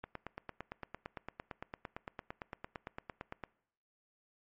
click train, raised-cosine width 0.5 ms, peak -26 dBFS, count 31, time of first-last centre 0.04-3.438 s, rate 8.83 Hz, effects noise-tail reverb RT60 0.7 s tail -22 dB re dry + MP3 32 kbps

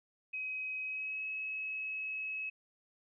sine tone with pitch glide, 2533 to 2571 Hz, D#7 to E7, +30 to -44 cents, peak -36 dBFS, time 0.33-2.5 s, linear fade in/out 10 ms, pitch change +26 cents, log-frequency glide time 0.82-1.25 s, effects none

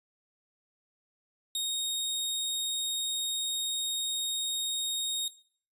sawtooth tone, 3729 Hz, A#7, in tune, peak -26 dBFS, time 1.55-5.28 s, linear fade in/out 2 ms, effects noise-tail reverb RT60 0.5 s tail -18 dB re dry + resampled to 32000 Hz

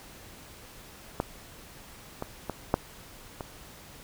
clicks, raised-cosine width 1 ms, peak -12 / -18 / -17 / -7 / -21 dBFS, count 5, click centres 1.201 / 2.224 / 2.497 / 2.741 / 3.408 s, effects pink hiss -49 dBFS RMS until 4.03 s

